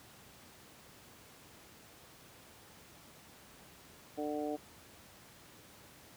harmonic tone, 149.2 Hz, D3, 28 cents sharp, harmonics 2 / 3 / 4 / 5, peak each -38 / -40 / -41 / -42 dBFS, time 4.17-4.57 s, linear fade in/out 20 ms, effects pink hiss -57 dBFS RMS until 6.16 s + high-pass 80 Hz 12 dB/octave

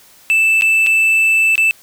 triangle tone with dropouts, 2642 Hz, E7, 3 cents sharp, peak -8 dBFS, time 0.3-1.71 s, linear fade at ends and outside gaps 0 ms, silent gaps 0.611-0.621 / 0.864-0.869 / 1.555-1.579 s, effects white hiss -46 dBFS RMS until 1.82 s

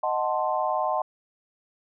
sine chord, D# diminished seventh, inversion none, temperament equal, 622.3 / 740 / 880 / 1046.5 Hz, D#5 / F#5 / A5 / C6, 0 / 0 / 0 / 0 cents, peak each -28 / -28 / -29 / -29 dBFS, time 0.03-1.02 s, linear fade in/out 5 ms, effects none

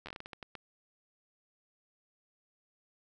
slowing click train, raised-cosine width 0.3 ms, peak -27 dBFS, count 11, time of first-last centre 0.06-0.553 s, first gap 11 ms, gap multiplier 1.31, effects none

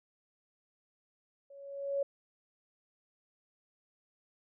sine tone with level ramp, 558 Hz, C#5, 11 cents sharp, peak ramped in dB -51 to -27 dBFS, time 1.5-2.03 s, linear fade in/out 5 ms, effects none

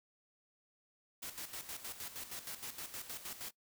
white noise with tremolo, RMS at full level -44 dBFS, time 1.22-3.51 s, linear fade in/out 10 ms, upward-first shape square, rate 6.4 Hz, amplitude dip 65%, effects noise-tail reverb RT60 0.1 s tail -20 dB re dry

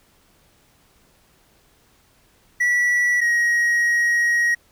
triangle tone pair in turn, 1948 / 1891.5 Hz, B6 / A#6, -24 / +25 cents, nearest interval minor second, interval 51 cents, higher first, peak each -14 dBFS, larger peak neither, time 2.6-3.21 / 3.21-4.55 s, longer second, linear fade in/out 10 ms, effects pink hiss -58 dBFS RMS until 4.71 s

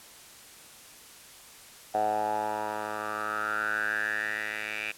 10% pulse tone with band-pass filter sweep, 106.6 Hz, G#2, 46 cents sharp, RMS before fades -31 dBFS, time 1.94-4.92 s, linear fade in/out 10 ms, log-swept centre 730 to 2400 Hz, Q 7.9, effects white hiss -50 dBFS RMS until 4.97 s + low-pass 12000 Hz 12 dB/octave

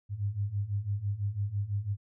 sine beating tone pair, 98.1 / 104.1 Hz, G2 / G#2, +2 / +5 cents, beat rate 6 Hz, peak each -34 / -31 dBFS, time 0.09-1.97 s, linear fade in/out 50 ms, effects none

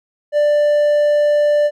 triangle tone, 590 Hz, D5, 8 cents sharp, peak -9 dBFS, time 0.32-1.71 s, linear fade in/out 50 ms, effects none

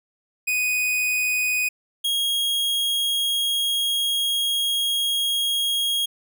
45% pulse tone pair in turn, 2489 / 3277 Hz, D#7 / G#7, 0 / -24 cents, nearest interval perfect fourth, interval 476 cents, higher second, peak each -20 / -20 dBFS, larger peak neither, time 0.47-1.69 / 2.04-6.06 s, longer second, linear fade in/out 10 ms, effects none

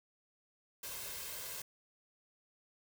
white noise with comb filter, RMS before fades -44 dBFS, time 0.83-1.62 s, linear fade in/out 5 ms, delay 1.9 ms, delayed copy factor +0.55, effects none

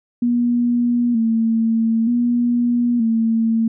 sine tone with vibrato, 233.1 Hz, A#3, in tune, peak -14 dBFS, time 0.22-3.68 s, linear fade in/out 5 ms, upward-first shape square, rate 0.54 Hz, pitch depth 54 cents each way, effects none

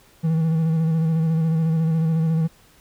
triangle tone with vibrato, 161.5 Hz, E3, 35 cents flat, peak -15 dBFS, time 0.23-2.48 s, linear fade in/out 20 ms, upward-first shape square, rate 14 Hz, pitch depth 28 cents each way, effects pink hiss -54 dBFS RMS until 2.8 s

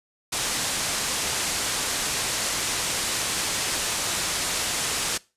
white low-pass noise, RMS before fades -27 dBFS, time 0.32-5.18 s, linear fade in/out 10 ms, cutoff 9400 Hz, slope 24 dB/octave, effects noise-tail reverb RT60 0.3 s tail -22 dB re dry + resampled to 32000 Hz

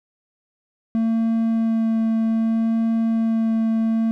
triangle tone with vibrato, 225.3 Hz, A3, 41 cents sharp, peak -15 dBFS, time 0.95-4.11 s, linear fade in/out 0 ms, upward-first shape sine, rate 0.64 Hz, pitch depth 10 cents each way, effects none

